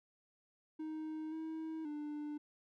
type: tone with pitch steps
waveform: triangle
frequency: 312.6 / 319.1 / 297.2 Hz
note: D#4 / D#4 / D4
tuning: +8 / +44 / +21 cents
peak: -38 dBFS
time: 0.79-2.38 s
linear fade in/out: 10 ms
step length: 530 ms
effects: none